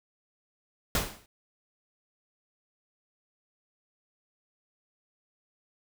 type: noise with exponential decay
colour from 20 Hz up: pink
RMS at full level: -24 dBFS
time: 0.95-1.26 s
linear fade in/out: 2 ms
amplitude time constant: 67 ms
effects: none